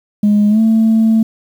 sine tone with pitch glide, 207.7 to 222.6 Hz, G#3 to A3, 0 to +20 cents, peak -6 dBFS, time 0.23-1.23 s, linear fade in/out 5 ms, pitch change +120 cents, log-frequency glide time 0.49-0.6 s, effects tanh soft clip ceiling -5 dBFS + 7-bit

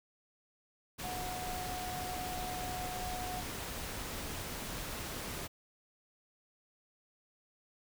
sine tone in noise, 730 Hz, F#5, 24 cents flat, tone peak -40 dBFS, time 1.03-3.42 s, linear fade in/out 20 ms, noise pink, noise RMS -41 dBFS, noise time 0.98-5.48 s, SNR -2 dB, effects none

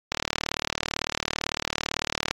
click train, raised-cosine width 0.2 ms, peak -6 dBFS, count 84, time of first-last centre 0.12-2.31 s, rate 37.9 Hz, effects AAC 48 kbps

